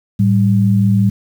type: tone pair together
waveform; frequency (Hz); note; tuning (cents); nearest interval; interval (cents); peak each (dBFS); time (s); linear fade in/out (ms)
sine; 109.66 / 195.4; A2 / G3; -5 / -5; minor seventh; 1000; -12; 0.19-1.1; 10
effects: 7-bit